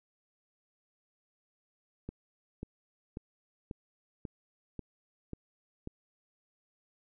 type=click train; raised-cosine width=3 ms; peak=-26 dBFS; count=8; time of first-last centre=2.09-5.874 s; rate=1.85 Hz; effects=none